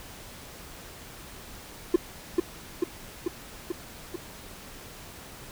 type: tone with echo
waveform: triangle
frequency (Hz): 350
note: F4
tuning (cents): +4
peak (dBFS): -12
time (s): 1.94-1.96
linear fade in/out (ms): 5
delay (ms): 440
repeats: 5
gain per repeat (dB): -3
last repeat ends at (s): 4.16
effects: tanh soft clip ceiling -9 dBFS + pink hiss -45 dBFS RMS until 5.51 s